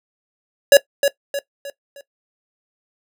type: tone with echo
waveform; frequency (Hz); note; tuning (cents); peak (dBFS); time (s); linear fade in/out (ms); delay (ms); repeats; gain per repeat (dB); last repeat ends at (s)
square; 562; C#5; +24; -5; 0.72-0.77; 2; 310; 4; -8; 2.01
effects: noise-tail reverb RT60 0.1 s tail -17 dB re dry